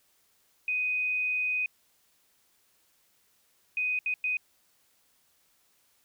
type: tone bursts at uneven times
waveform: sine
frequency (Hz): 2498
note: D#7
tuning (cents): +6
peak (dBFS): -26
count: 4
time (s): 0.68-1.66 / 3.77-3.99 / 4.06-4.14 / 4.24-4.37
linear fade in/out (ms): 2
effects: white hiss -68 dBFS RMS until 6.04 s